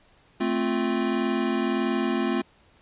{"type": "chord", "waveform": "square", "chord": "F major", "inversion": "first", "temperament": "equal", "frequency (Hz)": [220, 261.6, 349.2], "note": ["A3", "C4", "F4"], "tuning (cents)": [0, 0, 0], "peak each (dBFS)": -28, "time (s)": [0.4, 2.42], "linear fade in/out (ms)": 10, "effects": ["pink hiss -59 dBFS RMS until 2.81 s", "resampled to 8000 Hz"]}